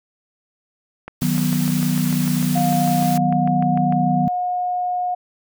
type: click train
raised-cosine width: 0.5 ms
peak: -17 dBFS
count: 20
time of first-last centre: 1.08-3.924 s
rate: 6.68 Hz
type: noise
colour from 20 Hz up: white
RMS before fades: -30 dBFS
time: 1.21-3.18 s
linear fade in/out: 10 ms
type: chord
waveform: sine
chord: B major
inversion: first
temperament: equal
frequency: 155.56 / 185 / 246.9 Hz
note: D#3 / F#3 / B3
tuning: 0 / 0 / 0 cents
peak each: -21 dBFS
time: 1.22-4.28 s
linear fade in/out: 0 ms
type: tone with pitch glide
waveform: sine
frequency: 708 to 721.2 Hz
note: F5 to F#5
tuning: +23 to -45 cents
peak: -19 dBFS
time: 2.55-5.15 s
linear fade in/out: 10 ms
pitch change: +32 cents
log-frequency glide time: 2.81-3.61 s
effects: none